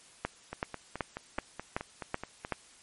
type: two click trains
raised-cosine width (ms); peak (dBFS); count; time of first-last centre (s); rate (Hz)
0.5; -22 / -15; 10 / 7; 0.53-2.449 / 0.25-2.523; 4.69 / 2.64
effects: white hiss -57 dBFS RMS until 2.82 s + MP3 48 kbps